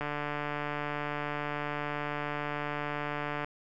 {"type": "click train", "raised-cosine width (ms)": 0.5, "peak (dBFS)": -19, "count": 506, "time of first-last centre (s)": [0.01, 3.445], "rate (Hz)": 147, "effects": []}